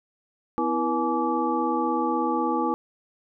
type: tone cluster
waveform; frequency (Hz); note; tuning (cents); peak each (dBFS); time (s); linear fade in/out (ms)
sine; 251.9 / 328.2 / 481.1 / 846 / 1160; B3 / E4 / B4 / G#5 / D6; +34 / -8 / -45 / +32 / -22; -29 / -27 / -30 / -27 / -29; 0.58-2.74; 0
effects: none